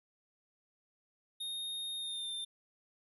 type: tone with pitch glide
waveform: square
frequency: 3701 to 3591 Hz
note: A#7 to A7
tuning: -13 to +35 cents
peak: -38 dBFS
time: 1.4-2.45 s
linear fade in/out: 10 ms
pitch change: -52 cents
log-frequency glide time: 1.97-2.3 s
effects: none